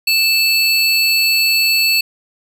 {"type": "tone pair together", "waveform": "square", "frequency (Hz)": [2637, 4430], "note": ["E7", "C#8"], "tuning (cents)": [0, -2], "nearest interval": "major sixth", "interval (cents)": 898, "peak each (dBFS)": -15, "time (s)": [0.07, 2.01], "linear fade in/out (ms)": 5, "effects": []}